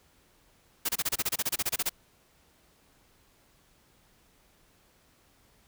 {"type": "noise bursts", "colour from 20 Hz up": "white", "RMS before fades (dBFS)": -28, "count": 16, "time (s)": [0.85, 1.895], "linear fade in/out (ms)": 10, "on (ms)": 40, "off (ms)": 27, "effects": ["pink hiss -64 dBFS RMS until 5.67 s"]}